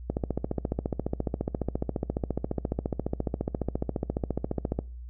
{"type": "click train", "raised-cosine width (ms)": 2, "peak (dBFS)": -14, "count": 69, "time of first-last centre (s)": [0.1, 4.79], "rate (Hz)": 14.5, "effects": ["noise-tail reverb RT60 0.4 s tail -24 dB re dry", "added 60 Hz sine -38 dBFS peak until 5.09 s"]}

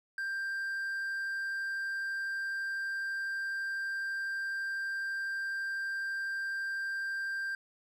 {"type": "tone", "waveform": "triangle", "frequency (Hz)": 1583, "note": "G6", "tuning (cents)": 17, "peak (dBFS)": -31, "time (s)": [0.18, 7.55], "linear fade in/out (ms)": 2, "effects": []}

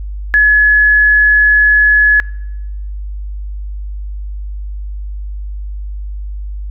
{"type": "tone", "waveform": "sine", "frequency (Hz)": 1700, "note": "G#6", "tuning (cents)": 40, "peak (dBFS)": -5, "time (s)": [0.34, 2.2], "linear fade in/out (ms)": 0, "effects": ["noise-tail reverb RT60 0.9 s tail -23 dB re dry", "added 50 Hz sine -20 dBFS peak until 6.7 s"]}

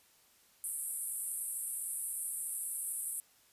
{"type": "band-pass noise", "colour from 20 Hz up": "white", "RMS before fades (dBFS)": -39, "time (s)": [0.64, 3.2], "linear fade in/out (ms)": 0, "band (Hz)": [8300, 12000], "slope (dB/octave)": 96, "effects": ["white hiss -66 dBFS RMS until 3.52 s", "resampled to 32000 Hz"]}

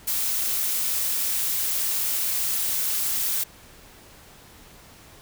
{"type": "noise", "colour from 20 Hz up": "blue", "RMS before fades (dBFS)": -25, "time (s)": [0.07, 3.44], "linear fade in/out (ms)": 10, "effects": ["pink hiss -49 dBFS RMS until 5.21 s"]}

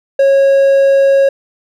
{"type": "tone", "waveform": "triangle", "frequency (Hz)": 548, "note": "C#5", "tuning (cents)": -20, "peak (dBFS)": -4, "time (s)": [0.19, 1.29], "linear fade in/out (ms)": 5, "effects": []}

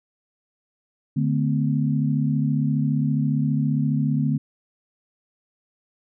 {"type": "tone cluster", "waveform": "sine", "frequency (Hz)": [147.8, 219.9, 254.7], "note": ["D3", "A3", "C4"], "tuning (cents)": [11, -1, -46], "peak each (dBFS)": [-21, -25, -25], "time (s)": [1.16, 4.38], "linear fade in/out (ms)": 10, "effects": []}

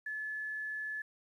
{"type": "tone with quantisation", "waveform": "sine", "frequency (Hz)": 1723, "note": "A6", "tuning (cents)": -37, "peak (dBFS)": -36, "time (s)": [0.06, 1.02], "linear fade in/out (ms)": 5, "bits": 11, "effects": ["resampled to 32000 Hz"]}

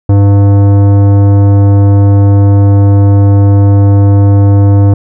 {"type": "tone with tanh clipping", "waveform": "sine", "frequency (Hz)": 100.1, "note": "G2", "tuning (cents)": 37, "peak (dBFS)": -4, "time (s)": [0.09, 4.94], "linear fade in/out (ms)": 5, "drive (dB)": 15, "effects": []}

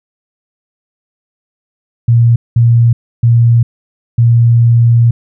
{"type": "tone bursts at uneven times", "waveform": "sine", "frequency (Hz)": 117.5, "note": "A#2", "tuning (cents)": 14, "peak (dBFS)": -4, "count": 4, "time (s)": [[2.08, 2.36], [2.56, 2.93], [3.23, 3.63], [4.18, 5.11]], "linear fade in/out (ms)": 5, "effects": []}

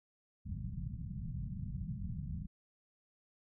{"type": "low-pass noise", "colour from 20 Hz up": "white", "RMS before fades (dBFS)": -41, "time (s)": [0.45, 2.47], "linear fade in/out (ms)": 20, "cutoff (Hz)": 190, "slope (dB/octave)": 48, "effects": []}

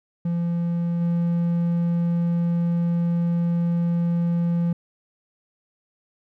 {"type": "tone with level steps", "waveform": "triangle", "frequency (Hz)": 171, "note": "F3", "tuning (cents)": -36, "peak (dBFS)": [-19, -17], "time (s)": [0.25, 4.73], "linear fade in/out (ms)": 5, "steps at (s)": 1, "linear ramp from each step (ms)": 20, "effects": []}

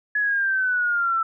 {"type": "exponential sweep", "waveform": "sine", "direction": "down", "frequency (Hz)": [1701, 1325], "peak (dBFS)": -19, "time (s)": [0.15, 1.23], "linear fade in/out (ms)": 5, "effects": []}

